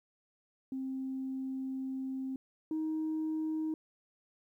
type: tone pair in turn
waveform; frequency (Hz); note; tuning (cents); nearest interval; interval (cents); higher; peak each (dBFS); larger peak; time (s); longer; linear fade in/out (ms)
sine; 264.2 / 314.2; C4 / D#4; +17 / +17; minor third; 300; second; -34 / -30; second; 0.72-2.36 / 2.71-3.74; first; 2
effects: tanh soft clip ceiling -29 dBFS + 12-bit